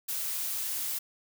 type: noise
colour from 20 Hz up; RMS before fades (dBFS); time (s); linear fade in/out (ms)
blue; -33; 0.08-0.99; 10
effects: none